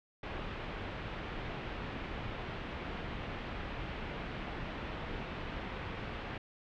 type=low-pass noise; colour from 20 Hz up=pink; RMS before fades=-41 dBFS; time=0.23-6.38 s; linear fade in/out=5 ms; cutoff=3100 Hz; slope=24 dB/octave; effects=none